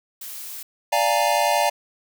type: noise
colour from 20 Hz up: blue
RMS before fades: -35 dBFS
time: 0.21-0.63 s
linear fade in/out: 5 ms
type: chord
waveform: square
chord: Bb dominant seventh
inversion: first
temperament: equal with one note detuned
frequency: 587.3 / 698.5 / 830.6 / 921.6 Hz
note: D5 / F5 / Ab5 / Bb5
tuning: 0 / 0 / 0 / -20 cents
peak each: -24 dBFS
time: 0.92-1.7 s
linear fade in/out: 10 ms
effects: none